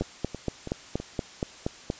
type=two click trains; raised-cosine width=2 ms; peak=-13 / -21 dBFS; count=9 / 4; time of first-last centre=0.01-1.901 / 0.02-1 s; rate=4.23 / 3.06 Hz; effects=white hiss -47 dBFS RMS until 1.99 s + resampled to 16000 Hz